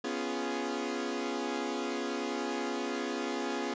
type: chord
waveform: sawtooth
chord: C# dominant seventh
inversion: third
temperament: equal with one note detuned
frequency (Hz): 246.9 / 277.2 / 345.6 / 415.3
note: B3 / C#4 / E#4 / G#4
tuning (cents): 0 / 0 / -18 / 0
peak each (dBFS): -34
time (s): 0.04-3.74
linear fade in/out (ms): 5
effects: resampled to 16000 Hz